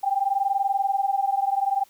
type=tone pair together; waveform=sine; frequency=781.4 / 802 Hz; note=G5 / G5; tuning=-6 / +39 cents; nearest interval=unison; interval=45 cents; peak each=-23 / -24 dBFS; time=0.03-1.84 s; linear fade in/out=10 ms; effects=white hiss -57 dBFS RMS until 1.89 s